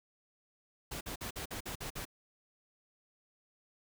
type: noise bursts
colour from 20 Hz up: pink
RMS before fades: -41 dBFS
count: 8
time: 0.91-2.053 s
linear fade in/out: 10 ms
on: 100 ms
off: 49 ms
effects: none